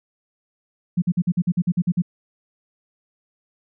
sine tone bursts, 176.3 Hz, F3, 17 cents sharp, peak -15 dBFS, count 11, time 0.97-2.021 s, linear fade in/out 10 ms, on 51 ms, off 49 ms, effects none

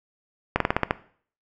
slowing click train, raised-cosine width 0.5 ms, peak -4 dBFS, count 7, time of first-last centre 0.56-0.909 s, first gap 43 ms, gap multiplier 1.12, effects noise-tail reverb RT60 0.5 s tail -17 dB re dry

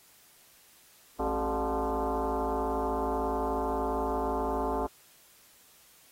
sine tone with frequency modulation, 220 Hz, A3, in tune, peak -27 dBFS, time 1.19-4.87 s, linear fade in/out 10 ms, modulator 164 Hz, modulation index 5.1, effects white hiss -59 dBFS RMS until 6.11 s + AAC 48 kbps

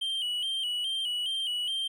triangle tone with vibrato, 3046 Hz, F#7, 50 cents sharp, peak -27 dBFS, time 0.01-1.88 s, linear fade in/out 10 ms, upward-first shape square, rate 2.4 Hz, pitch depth 63 cents each way, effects none

